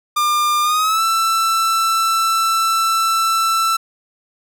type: tone with pitch glide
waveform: 45% pulse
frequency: 1200 to 1331.5 Hz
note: D6 to E6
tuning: +37 to +17 cents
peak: -14 dBFS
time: 0.16-3.77 s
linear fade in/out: 10 ms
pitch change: +180 cents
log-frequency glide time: 0.62-1.03 s
effects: none